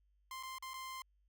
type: tone with dropouts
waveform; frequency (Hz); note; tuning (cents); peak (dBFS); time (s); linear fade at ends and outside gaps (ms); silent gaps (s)
sawtooth; 1046.5; C6; 0; -40; 0.31-1.02; 2; 0.428-0.433 / 0.584-0.624 / 0.735-0.74
effects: added 50 Hz sine -70 dBFS peak until 1.28 s